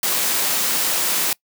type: noise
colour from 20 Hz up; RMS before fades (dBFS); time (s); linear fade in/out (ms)
white; -20; 0.03-1.33; 2
effects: noise-tail reverb RT60 0.1 s tail -24 dB re dry + high-pass 200 Hz 12 dB/octave